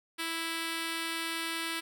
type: tone with notch filter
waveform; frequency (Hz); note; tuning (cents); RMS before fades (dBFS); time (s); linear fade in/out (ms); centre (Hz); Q
5% pulse; 329.6; E4; 0; -35; 0.18-1.81; 20; 720; 1.3
effects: none